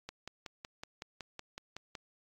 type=click train; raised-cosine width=0.2 ms; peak=-25 dBFS; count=11; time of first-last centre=0.09-1.952 s; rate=5.37 Hz; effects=AAC 64 kbps